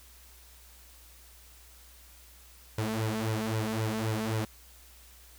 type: tone with flanger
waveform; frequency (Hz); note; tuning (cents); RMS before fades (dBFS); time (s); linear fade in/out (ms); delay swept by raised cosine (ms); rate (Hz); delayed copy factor
sawtooth; 110; A2; 0; -31; 2.78-4.45; 5; 2 to 4.6; 3.8; +0.75
effects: added 60 Hz sine -55 dBFS peak until 5.38 s + white hiss -56 dBFS RMS until 5.38 s